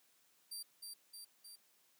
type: tone with echo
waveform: 20% pulse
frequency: 4699 Hz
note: D8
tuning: in tune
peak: -38 dBFS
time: 0.51-0.63 s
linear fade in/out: 10 ms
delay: 310 ms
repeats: 3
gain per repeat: -3 dB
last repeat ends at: 1.56 s
effects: white hiss -72 dBFS RMS until 1.99 s + high-pass 150 Hz 12 dB/octave